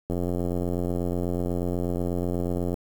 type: click train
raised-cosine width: 2 ms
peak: -15 dBFS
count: 234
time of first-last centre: 0.1-2.742 s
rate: 88.2 Hz
effects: 7-bit